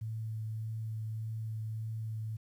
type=tone with vibrato; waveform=sine; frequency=110.4 Hz; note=A2; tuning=6 cents sharp; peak=-35 dBFS; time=0.01-2.37 s; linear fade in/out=10 ms; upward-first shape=triangle; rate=1.7 Hz; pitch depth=14 cents each way; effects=11-bit